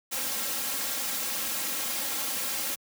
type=noise with comb filter; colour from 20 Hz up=white; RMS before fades=-31 dBFS; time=0.11-2.76 s; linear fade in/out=20 ms; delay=3.7 ms; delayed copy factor=+0.9; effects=high-pass 100 Hz 12 dB/octave